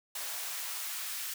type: noise with high-pass filter sweep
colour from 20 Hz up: white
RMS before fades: -38 dBFS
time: 0.15-1.34 s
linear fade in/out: 5 ms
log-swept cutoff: 600 to 1500 Hz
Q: 0.87
effects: none